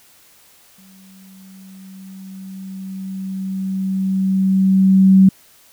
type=tone with exponential growth; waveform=sine; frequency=190.9 Hz; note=G3; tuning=46 cents flat; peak=-5 dBFS; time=0.78-5.29 s; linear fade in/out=5 ms; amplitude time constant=980 ms; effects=white hiss -50 dBFS RMS until 5.72 s